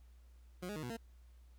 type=tone with pitch steps; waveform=20% pulse; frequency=179.9 / 208 / 155.5 / 122.4 / 228.7 Hz; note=F#3 / G#3 / D#3 / B2 / A#3; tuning=-48 / +3 / -1 / -15 / -33 cents; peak=-36 dBFS; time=0.62-0.97 s; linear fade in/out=10 ms; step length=70 ms; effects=added 60 Hz sine -57 dBFS peak until 1.58 s + pink hiss -75 dBFS RMS until 1.58 s